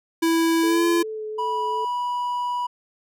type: tone with pitch glide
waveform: square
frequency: 329.6 to 340.4 Hz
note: E4 to F4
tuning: 0 to -44 cents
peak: -18 dBFS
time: 0.22-1.03 s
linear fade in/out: 10 ms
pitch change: +56 cents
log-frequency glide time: 0.65-0.85 s
type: tone with vibrato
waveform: sine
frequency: 433.3 Hz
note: A4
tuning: 27 cents flat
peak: -28 dBFS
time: 0.63-1.85 s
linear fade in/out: 5 ms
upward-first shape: sine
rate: 2.7 Hz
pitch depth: 15 cents each way
type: tone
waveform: triangle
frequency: 978 Hz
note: B5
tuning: 17 cents flat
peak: -21 dBFS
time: 1.38-2.67 s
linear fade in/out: 10 ms
effects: none